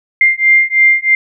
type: beating tone pair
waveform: sine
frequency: 2098 / 2101.1 Hz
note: C7 / C7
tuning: +4 / +7 cents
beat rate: 3.1 Hz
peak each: -10 dBFS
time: 0.21-1.15 s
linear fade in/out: 2 ms
effects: none